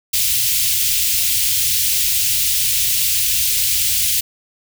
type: band-stop noise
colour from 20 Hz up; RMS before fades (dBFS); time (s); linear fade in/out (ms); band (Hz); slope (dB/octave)
white; -17; 0.13-4.21; 10; 120 to 2500; 24
effects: none